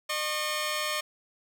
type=tone pair together; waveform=10% pulse; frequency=607.2 / 1087 Hz; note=D#5 / C#6; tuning=-42 / -34 cents; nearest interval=minor seventh; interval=1008 cents; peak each=-22 / -24 dBFS; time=0.09-1.01 s; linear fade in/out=10 ms; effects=none